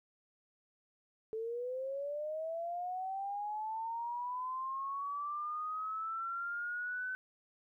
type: linear sweep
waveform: sine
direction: up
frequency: 435.3 to 1520 Hz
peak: -36 dBFS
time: 1.33-7.15 s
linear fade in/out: 0 ms
effects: 13-bit